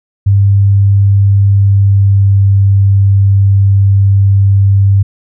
sine tone with pitch glide, 99.5 to 98.64 Hz, G2 to G2, +26 to +11 cents, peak -4 dBFS, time 0.26-5.03 s, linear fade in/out 10 ms, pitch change -15 cents, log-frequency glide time 1.46-2.45 s, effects none

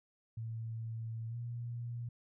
sine tone with pitch glide, 113.2 to 118.9 Hz, A2 to A#2, +50 to +35 cents, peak -38 dBFS, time 0.37-2.09 s, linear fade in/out 5 ms, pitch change +85 cents, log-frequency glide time 1.28-1.36 s, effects none

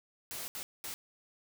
white noise bursts at uneven times, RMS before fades -41 dBFS, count 3, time 0.31-0.48 / 0.55-0.63 / 0.84-0.94 s, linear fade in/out 0 ms, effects none

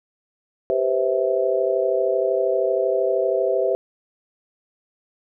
sine chord, C major seventh, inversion second, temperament just, 392.4 / 490.5 / 523.3 / 654.1 Hz, G4 / B4 / C5 / E5, +2 / -12 / 0 / -14 cents, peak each -23 / -26 / -22 / -23 dBFS, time 0.7-3.75 s, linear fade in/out 0 ms, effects none

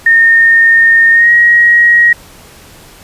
sine tone with pitch glide, 1831 to 1892.3 Hz, A#6 to A#6, -32 to +25 cents, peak -3 dBFS, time 0.06-2.13 s, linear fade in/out 5 ms, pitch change +57 cents, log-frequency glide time 1.12-1.31 s, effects pink hiss -37 dBFS RMS until 3.03 s + resampled to 32000 Hz

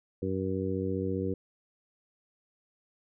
harmonic tone, 94.9 Hz, F#2, 44 cents sharp, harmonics 1 / 2 / 3 / 4 / 5, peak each -35 / -35 / -35 / -35 / -35 dBFS, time 0.22-1.34 s, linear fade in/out 5 ms, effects none

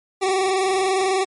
25% pulse tone with vibrato, 381 Hz, G4, 49 cents flat, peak -14 dBFS, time 0.21-1.25 s, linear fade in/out 20 ms, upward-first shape square, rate 20 Hz, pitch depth 43 cents each way, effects MP3 48 kbps

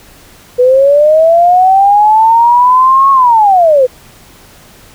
sine linear two-way sweep, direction up then down, 488.8 to 1102 to 488.8 Hz, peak -3 dBFS, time 0.58-3.87 s, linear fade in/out 20 ms, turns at 3.11 s, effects pink hiss -39 dBFS RMS until 4.94 s

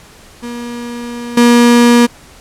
35% pulse tone with level steps, 238.9 Hz, A#3, 43 cents sharp, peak -20 / -3 dBFS, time 0.42-2.07 s, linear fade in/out 20 ms, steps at 1.37 s, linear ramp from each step 5 ms, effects pink hiss -40 dBFS RMS until 2.4 s + low-pass 11000 Hz 12 dB/octave

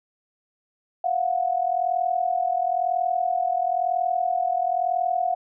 sine tone pair together, 690 / 731 Hz, F5 / F#5, -21 / -21 cents, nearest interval minor second, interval 100 cents, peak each -24 / -23 dBFS, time 1.04-5.35 s, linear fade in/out 5 ms, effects none

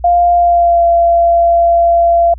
sine tone with pitch glide, 698.5 to 682.9 Hz, F5 to F5, 0 to -39 cents, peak -6 dBFS, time 0.04-2.34 s, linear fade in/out 5 ms, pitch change -39 cents, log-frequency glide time 0.35-0.85 s, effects added 60 Hz sine -26 dBFS peak until 2.38 s

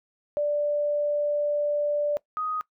sine tone pair in turn, 587.3 / 1249.5 Hz, D5 / D#6, 0 / +7 cents, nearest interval octave + minor second, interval 1307 cents, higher second, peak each -22 / -26 dBFS, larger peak first, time 0.37-2.17 / 2.37-2.61 s, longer first, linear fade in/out 0 ms, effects noise-tail reverb RT60 0.1 s tail -21 dB re dry

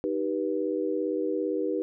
sine chord, Eb augmented, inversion none, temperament just, 311.1 / 388.9 / 486.1 Hz, Eb4 / G4 / B4, 0 / -14 / -28 cents, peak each -30 dBFS, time 0.04-1.82 s, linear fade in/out 0 ms, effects none

